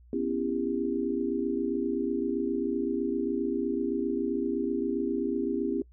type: chord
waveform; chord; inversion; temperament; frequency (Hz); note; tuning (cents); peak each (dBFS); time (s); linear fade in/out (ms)
sine; C# half-diminished seventh; third; just; 249.5 / 277.2 / 332.6 / 399.1; B3 / C#4 / E4 / G4; +18 / 0 / +16 / +31; -32; 0.13-5.82; 2
effects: noise-tail reverb RT60 0.1 s tail -23 dB re dry + added 60 Hz sine -52 dBFS peak until 5.92 s